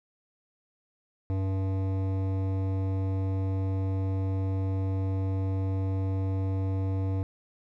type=tone with hard clipping; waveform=triangle; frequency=95.7 Hz; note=G2; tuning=41 cents flat; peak=-28 dBFS; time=1.3-7.23 s; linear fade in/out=0 ms; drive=18 dB; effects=none